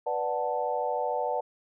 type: chord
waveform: sine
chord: B minor seventh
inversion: none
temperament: equal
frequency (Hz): 493.9 / 587.3 / 740 / 880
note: B4 / D5 / F#5 / A5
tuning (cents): 0 / 0 / 0 / 0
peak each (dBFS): -32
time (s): 0.06-1.41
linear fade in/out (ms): 10
effects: none